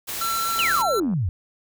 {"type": "noise", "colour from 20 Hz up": "white", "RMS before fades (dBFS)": -30, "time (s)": [0.07, 0.83], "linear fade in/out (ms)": 20}
{"type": "tone", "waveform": "square", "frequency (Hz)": 1348, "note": "E6", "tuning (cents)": 38, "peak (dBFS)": -24, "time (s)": [0.21, 1], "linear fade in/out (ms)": 5}
{"type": "click train", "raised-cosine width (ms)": 1, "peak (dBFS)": -27, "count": 52, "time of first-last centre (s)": [0.56, 1.136], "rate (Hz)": 88.5}
{"type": "exponential sweep", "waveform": "sine", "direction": "down", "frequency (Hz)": [3088, 79.8], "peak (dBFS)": -20, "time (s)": [0.59, 1.29], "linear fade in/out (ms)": 0}
{"effects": []}